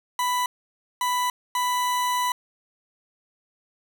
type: tone bursts at uneven times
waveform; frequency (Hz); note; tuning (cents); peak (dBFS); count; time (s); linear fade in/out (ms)
40% pulse; 991; B5; +6; -21; 3; 0.19-0.46 / 1.01-1.3 / 1.55-2.32; 2
effects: none